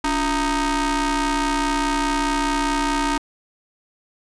sawtooth ring-modulated tone, 317.7 Hz, D#4, 36 cents sharp, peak -12 dBFS, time 0.04-3.18 s, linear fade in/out 5 ms, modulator 603 Hz, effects resampled to 22050 Hz

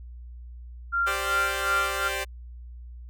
sine tone with tremolo, 1387 Hz, F6, 12 cents flat, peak -21 dBFS, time 0.92-2.09 s, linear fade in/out 20 ms, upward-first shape sine, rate 2.7 Hz, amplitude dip 85%
10% pulse chord, G suspended fourth, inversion none, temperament equal, 392 / 523.3 / 587.3 Hz, G4 / C5 / D5, 0 / 0 / 0 cents, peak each -24 dBFS, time 1.06-2.25 s, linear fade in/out 20 ms
effects added 60 Hz sine -39 dBFS peak until 3.09 s

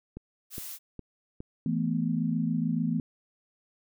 click train, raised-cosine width 3 ms, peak -26 dBFS, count 4, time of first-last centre 0.17-1.405 s, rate 2.43 Hz
blue noise, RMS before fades -40 dBFS, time 0.5-0.79 s, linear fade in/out 50 ms
sine chord, E suspended fourth, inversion none, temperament equal, 164.81 / 220 / 246.9 Hz, E3 / A3 / B3, 0 / 0 / 0 cents, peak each -29 / -30 / -30 dBFS, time 1.66-3 s, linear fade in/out 2 ms
effects none

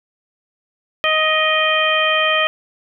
harmonic tone with a mistuned harmonic, 626 Hz, D#5, 10 cents sharp, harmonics 1 / 2 / 3 / 4 / 5, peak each -20 / -20 / -20 / -20 / -20 dBFS, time 1.04-2.47 s, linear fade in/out 0 ms, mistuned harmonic 4, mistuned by -27 cents, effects none

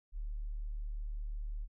sine tone, 37.22 Hz, D1, 24 cents sharp, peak -36 dBFS, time 0.12-1.68 s, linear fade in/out 50 ms, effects none

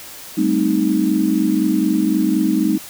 sine chord, A half-diminished seventh, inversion third, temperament equal, 196 / 220 / 261.6 / 311.1 Hz, G3 / A3 / C4 / Eb4, 0 / 0 / 0 / 0 cents, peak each -20 / -21 / -21 / -17 dBFS, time 0.37-2.78 s, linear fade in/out 10 ms, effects white hiss -36 dBFS RMS until 2.89 s

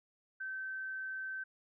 sine tone, 1543 Hz, G6, 28 cents flat, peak -38 dBFS, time 0.4-1.44 s, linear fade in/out 10 ms, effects none

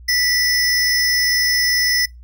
square tone pair together, 1966 / 5237 Hz, B6 / E8, -8 / -12 cents, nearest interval octave + perfect fourth, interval 1696 cents, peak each -18 dBFS, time 0.08-2.06 s, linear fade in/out 10 ms, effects noise-tail reverb RT60 0.2 s tail -23 dB re dry + added 60 Hz sine -37 dBFS peak until 2.23 s

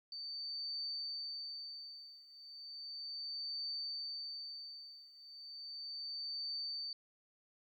sine tone with tremolo, 4574 Hz, D8, 47 cents flat, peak -38 dBFS, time 0.12-6.93 s, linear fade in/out 2 ms, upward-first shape triangle, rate 0.35 Hz, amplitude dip 90%, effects 13-bit

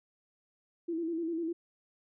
sine tone with vibrato, 331.6 Hz, E4, 10 cents sharp, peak -31 dBFS, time 0.88-1.53 s, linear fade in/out 10 ms, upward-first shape square, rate 10 Hz, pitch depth 50 cents each way, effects none

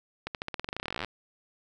accelerating click train, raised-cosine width 0.3 ms, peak -17 dBFS, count 25, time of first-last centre 0.27-1.047 s, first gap 78 ms, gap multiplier 0.91, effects none

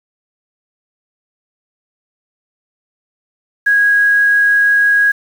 sine tone with quantisation, 1649 Hz, G#6, 13 cents flat, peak -8 dBFS, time 3.66-5.12 s, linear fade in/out 10 ms, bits 6, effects none

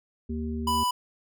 harmonic tone, 77.8 Hz, D#2, in tune, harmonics 1 / 3 / 5, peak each -32 / -31 / -39 dBFS, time 0.29-0.84 s, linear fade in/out 10 ms
square tone, 991 Hz, B5, 6 cents sharp, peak -24 dBFS, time 0.67-0.91 s, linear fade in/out 5 ms
effects none

